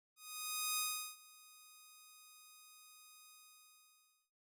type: tone with ADSR envelope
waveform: 5% pulse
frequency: 1244.5 Hz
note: D#6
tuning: in tune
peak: -23 dBFS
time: 0.16-4.31 s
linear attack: 620 ms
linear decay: 380 ms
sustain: -24 dB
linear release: 1000 ms
effects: none